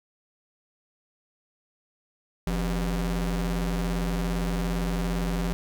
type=ring-modulated tone; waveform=45% pulse; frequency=110.1 Hz; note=A2; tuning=2 cents sharp; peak=-22 dBFS; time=2.47-5.53 s; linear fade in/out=0 ms; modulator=63.8 Hz; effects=10-bit